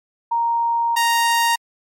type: tone pair in turn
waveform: sine / sawtooth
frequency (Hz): 932.3 / 932.3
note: A#5 / A#5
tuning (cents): 0 / 0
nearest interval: unison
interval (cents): 0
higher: neither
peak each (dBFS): -16 / -11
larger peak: second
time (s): 0.31-0.96 / 0.96-1.56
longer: first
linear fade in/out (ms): 10
effects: MP3 64 kbps